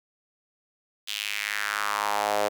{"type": "tone with high-pass filter sweep", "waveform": "sawtooth", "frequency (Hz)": 103.83, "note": "G#2", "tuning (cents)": 0, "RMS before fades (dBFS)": -28, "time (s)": [1.07, 2.49], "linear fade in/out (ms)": 20, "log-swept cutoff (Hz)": [3300, 550], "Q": 2.9, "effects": []}